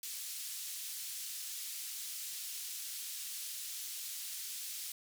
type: band-pass noise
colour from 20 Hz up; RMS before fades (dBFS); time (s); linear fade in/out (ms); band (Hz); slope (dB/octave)
white; -43; 0.03-4.92; 2; 3300 to 14000; 12
effects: none